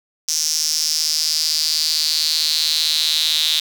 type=tone with high-pass filter sweep; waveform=square; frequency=77.78 Hz; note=D#2; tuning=in tune; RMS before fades=-19 dBFS; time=0.28-3.6 s; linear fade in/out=5 ms; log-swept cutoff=5700 to 3700 Hz; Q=6.2; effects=7-bit